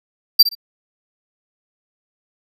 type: tone with echo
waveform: square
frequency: 4699 Hz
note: D8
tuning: in tune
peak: -4 dBFS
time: 0.39-0.43 s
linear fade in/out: 10 ms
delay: 61 ms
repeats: 2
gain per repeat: -13 dB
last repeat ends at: 0.552 s
effects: none